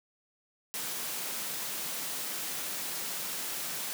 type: high-pass noise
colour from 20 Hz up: white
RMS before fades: -36 dBFS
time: 0.74-3.93 s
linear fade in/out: 0 ms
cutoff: 130 Hz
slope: 48 dB/octave
effects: none